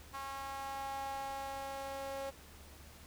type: tone with high-pass filter sweep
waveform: sawtooth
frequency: 272.8 Hz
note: C#4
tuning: 28 cents flat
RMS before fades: -42 dBFS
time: 0.13-2.31 s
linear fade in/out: 20 ms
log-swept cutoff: 1000 to 600 Hz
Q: 4.8
effects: added 73 Hz sine -57 dBFS peak until 3.06 s + pink hiss -57 dBFS RMS until 3.06 s